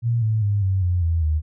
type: tone with pitch steps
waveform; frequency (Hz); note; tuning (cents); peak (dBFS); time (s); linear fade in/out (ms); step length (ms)
sine; 117.4 / 109.54 / 102.2 / 95.36 / 88.97 / 83.01 / 77.46; A#2 / A2 / G#2 / G2 / F2 / E2 / D#2; +13 / -7 / -27 / -47 / +33 / +13 / -7; -17; 0.02-1.42; 50; 200
effects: none